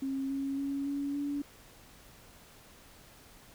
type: tone with pitch steps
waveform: sine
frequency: 270 / 273.9 / 277.9 / 282 / 286.1 Hz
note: C#4 / C#4 / C#4 / C#4 / D4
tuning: -45 / -21 / +4 / +30 / -45 cents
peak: -31 dBFS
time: 0.02-1.42 s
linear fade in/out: 5 ms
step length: 280 ms
effects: pink hiss -56 dBFS RMS until 3.54 s